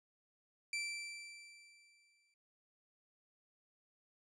sawtooth tone with exponential decay, 2339 Hz, D7, 8 cents flat, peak -33 dBFS, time 0.73-2.34 s, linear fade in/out 2 ms, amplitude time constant 350 ms, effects noise-tail reverb RT60 0.4 s tail -24 dB re dry + resampled to 22050 Hz

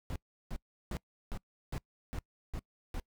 brown noise bursts, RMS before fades -37 dBFS, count 8, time 0.1-2.998 s, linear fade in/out 0 ms, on 56 ms, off 350 ms, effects noise-tail reverb RT60 0.1 s tail -24 dB re dry

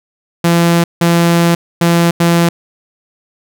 sawtooth tone bursts at uneven times, 170 Hz, F3, 46 cents flat, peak -4 dBFS, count 4, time 0.44-0.84 / 1.01-1.55 / 1.81-2.11 / 2.2-2.49 s, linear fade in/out 5 ms, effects none

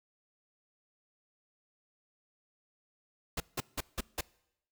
pink noise bursts, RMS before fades -34 dBFS, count 5, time 3.37-4.21 s, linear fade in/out 5 ms, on 32 ms, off 170 ms, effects noise-tail reverb RT60 0.8 s tail -24 dB re dry

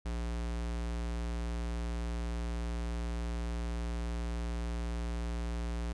square tone, 58.27 Hz, A#1, in tune, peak -34 dBFS, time 0.05-5.93 s, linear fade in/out 10 ms, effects resampled to 22050 Hz

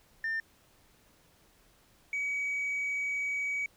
sine tone pair in turn, 1800 / 2268 Hz, A6 / C#7, +39 / +39 cents, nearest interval major third, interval 400 cents, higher second, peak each -28 dBFS, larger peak neither, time 0.24-0.4 / 2.13-3.66 s, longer second, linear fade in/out 2 ms, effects tanh soft clip ceiling -28 dBFS + pink hiss -64 dBFS RMS until 3.76 s

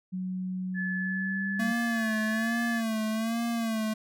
sine tone with pitch glide, 185 to 197.14 Hz, F#3 to G3, 0 to +10 cents, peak -30 dBFS, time 0.12-1.73 s, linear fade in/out 20 ms, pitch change +110 cents, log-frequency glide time 0.96-1.53 s
sine tone, 1725 Hz, A6, 35 cents flat, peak -31 dBFS, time 0.74-2.82 s, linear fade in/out 50 ms
square tone with vibrato, 225.5 Hz, A3, 43 cents sharp, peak -28 dBFS, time 1.59-3.94 s, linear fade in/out 10 ms, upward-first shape sine, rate 1.2 Hz, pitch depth 65 cents each way
effects none

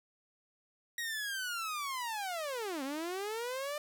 sawtooth linear two-way sweep, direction down then up, 1903 to 259.2 to 602 Hz, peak -32 dBFS, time 0.98-3.78 s, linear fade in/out 2 ms, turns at 2.83 s, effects none

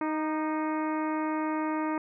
harmonic tone with a mistuned harmonic, 311.1 Hz, D#4, in tune, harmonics 1 / 2 / 3 / 4 / 5 / 6 / 7 / 8, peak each -29 / -37 / -34 / -38 / -44 / -45 / -45 / -51 dBFS, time 0.01-1.98 s, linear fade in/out 2 ms, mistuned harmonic 4, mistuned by -28 cents, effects none

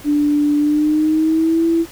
sine tone with pitch glide, 293.7 to 331.6 Hz, D4 to E4, 0 to +10 cents, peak -12 dBFS, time 0.04-1.86 s, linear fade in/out 50 ms, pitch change +210 cents, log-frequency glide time 0.58-1.66 s, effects pink hiss -39 dBFS RMS until 1.91 s

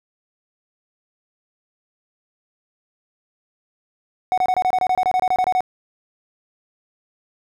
triangle tone bursts, 740 Hz, F#5, in tune, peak -13 dBFS, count 16, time 4.32-5.606 s, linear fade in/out 0 ms, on 56 ms, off 26 ms, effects none

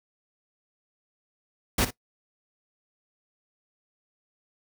pink noise with echo, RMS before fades -23 dBFS, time 1.78-1.85 s, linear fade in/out 5 ms, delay 57 ms, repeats 1, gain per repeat -13 dB, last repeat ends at 1.907 s, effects noise-tail reverb RT60 0.1 s tail -18 dB re dry

